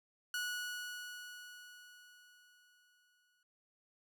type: tone with exponential decay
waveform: sawtooth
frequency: 1465 Hz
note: F#6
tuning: 18 cents flat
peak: -32 dBFS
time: 0.34-3.43 s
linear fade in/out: 2 ms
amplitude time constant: 670 ms
effects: none